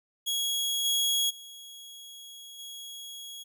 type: tone with level steps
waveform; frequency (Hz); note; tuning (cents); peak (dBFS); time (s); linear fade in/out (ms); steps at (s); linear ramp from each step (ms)
sawtooth; 3322; G#7; 0; -24 / -21 / -41 / -37; 0.26-3.44; 20; 0.84 / 1.29 / 2.58; 20
effects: none